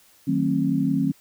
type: chord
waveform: sine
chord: D# diminished seventh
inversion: none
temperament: just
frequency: 155.56 / 186.68 / 224 / 268.8 Hz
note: D#3 / F#3 / A3 / C4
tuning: 0 / +16 / +31 / +47 cents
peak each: -26 / -26 / -27 / -22 dBFS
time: 0.27-1.12 s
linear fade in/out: 10 ms
effects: white hiss -56 dBFS RMS until 1.2 s